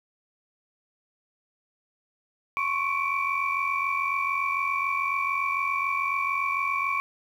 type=tone cluster; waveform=sine; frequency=1065 / 1112 / 2301 / 2385 Hz; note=C6 / C#6 / D7 / D7; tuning=+30 / +5 / -36 / +26 cents; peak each=-33 / -27 / -29 / -31 dBFS; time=2.57-7 s; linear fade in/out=0 ms; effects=tanh soft clip ceiling -14 dBFS + 9-bit